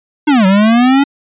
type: linear two-way sweep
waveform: square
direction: down then up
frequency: 311.4 to 185.1 to 283.8 Hz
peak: -7 dBFS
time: 0.27-1.04 s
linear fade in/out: 10 ms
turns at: 0.46 s
effects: resampled to 8000 Hz